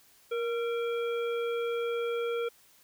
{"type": "harmonic tone with a mistuned harmonic", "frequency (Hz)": 469.9, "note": "A#4", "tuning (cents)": 14, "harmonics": [1, 3, 5, 7], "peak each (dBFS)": [-29, -39, -43, -46], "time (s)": [0.31, 2.49], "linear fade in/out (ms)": 10, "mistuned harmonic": 3, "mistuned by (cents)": -51, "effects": ["white hiss -61 dBFS RMS until 2.83 s"]}